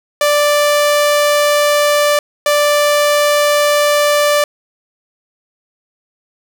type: tone pair in turn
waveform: sawtooth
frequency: 587.3 / 587.3 Hz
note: D5 / D5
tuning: 0 / 0 cents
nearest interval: unison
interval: 0 cents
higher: neither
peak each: -6 dBFS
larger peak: neither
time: 0.21-2.19 / 2.46-4.44 s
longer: neither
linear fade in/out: 2 ms
effects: none